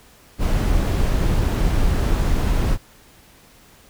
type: noise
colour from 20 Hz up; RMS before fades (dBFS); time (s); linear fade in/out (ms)
brown; -18; 0.38-2.78; 50
effects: pink hiss -50 dBFS RMS until 3.89 s